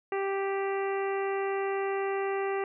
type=harmonic tone; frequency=392 Hz; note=G4; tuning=in tune; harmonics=1 / 2 / 3 / 4 / 5 / 6 / 7; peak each=-29 / -35 / -39 / -44 / -40 / -46 / -46 dBFS; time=0.12-2.64 s; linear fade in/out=2 ms; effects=none